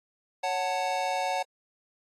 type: chord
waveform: square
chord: F# minor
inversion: second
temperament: just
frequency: 555 / 740 / 888 Hz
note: C#5 / F#5 / A5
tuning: +2 / 0 / +16 cents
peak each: -34 / -30 / -33 dBFS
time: 0.43-1.43 s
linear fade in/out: 10 ms
effects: low-pass 7000 Hz 12 dB/octave + AAC 64 kbps